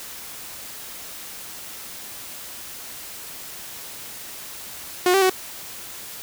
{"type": "tone with pitch steps", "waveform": "sawtooth", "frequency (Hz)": [361.2, 388, 374], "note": ["F#4", "G4", "F#4"], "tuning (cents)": [-42, -18, 19], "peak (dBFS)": -11, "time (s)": [5.06, 5.297], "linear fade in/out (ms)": 2, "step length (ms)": 79, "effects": ["white hiss -37 dBFS RMS until 6.22 s"]}